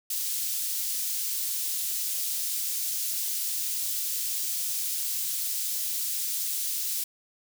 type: high-pass noise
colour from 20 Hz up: white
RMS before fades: -30 dBFS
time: 0.1-7.04 s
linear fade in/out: 5 ms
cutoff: 4500 Hz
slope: 12 dB/octave
effects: none